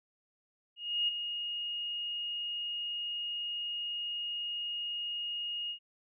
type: tone with ADSR envelope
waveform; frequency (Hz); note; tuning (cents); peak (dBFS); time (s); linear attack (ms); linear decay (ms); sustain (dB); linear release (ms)
sine; 2862; F7; +42; -26; 0.76-5.79; 320; 16; -8; 89
effects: none